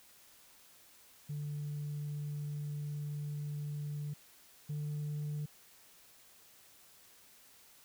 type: tone pair in turn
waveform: sine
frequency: 146.83 / 148.54 Hz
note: D3 / D3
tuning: 0 / +20 cents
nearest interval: unison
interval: 20 cents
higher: second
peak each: -35 / -33 dBFS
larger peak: second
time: 1.29-4.14 / 4.69-5.46 s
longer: first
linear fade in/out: 10 ms
effects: tanh soft clip ceiling -34 dBFS + white hiss -61 dBFS RMS until 7.84 s